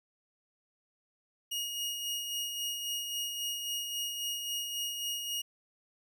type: tone with tremolo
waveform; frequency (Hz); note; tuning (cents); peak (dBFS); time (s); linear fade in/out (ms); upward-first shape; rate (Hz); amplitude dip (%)
sawtooth; 2872; F7; +48; -29; 1.51-5.42; 10; sine; 3.7; 40
effects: none